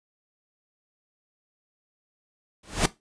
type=noise with exponential growth; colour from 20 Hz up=pink; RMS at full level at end=-17 dBFS; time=2.63-2.86 s; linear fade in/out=5 ms; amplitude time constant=50 ms; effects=noise-tail reverb RT60 0.2 s tail -17 dB re dry + resampled to 22050 Hz